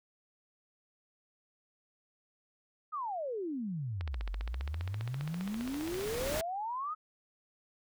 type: exponential two-way sweep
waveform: sine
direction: down then up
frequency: 1292 to 44.52 to 1292 Hz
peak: -34 dBFS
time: 2.92-6.95 s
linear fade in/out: 20 ms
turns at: 4.29 s
type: click train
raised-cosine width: 0.3 ms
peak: -26 dBFS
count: 37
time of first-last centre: 4.01-6.41 s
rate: 15 Hz
type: noise with exponential growth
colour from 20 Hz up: pink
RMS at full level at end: -35 dBFS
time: 4.11-6.41 s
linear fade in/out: 5 ms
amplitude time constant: 500 ms
effects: none